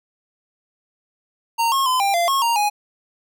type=tone with pitch steps; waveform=square; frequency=923 / 1083 / 1020 / 794 / 689 / 1089 / 933 / 830 Hz; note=A#5 / C#6 / C6 / G5 / F5 / C#6 / A#5 / G#5; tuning=-17 / -41 / -44 / +22 / -24 / -31 / +1 / -1 cents; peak=-17 dBFS; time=1.58-2.7 s; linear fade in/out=20 ms; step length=140 ms; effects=none